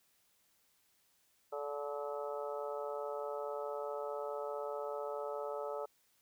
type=harmonic tone with a mistuned harmonic; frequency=144.7 Hz; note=D3; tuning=25 cents flat; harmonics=3 / 4 / 5 / 6 / 7 / 8 / 9; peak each=-42 / -41 / -49 / -47 / -56 / -55 / -47 dBFS; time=1.52-5.86 s; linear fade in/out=10 ms; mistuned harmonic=9; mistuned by=-15 cents; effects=white hiss -73 dBFS RMS until 6.21 s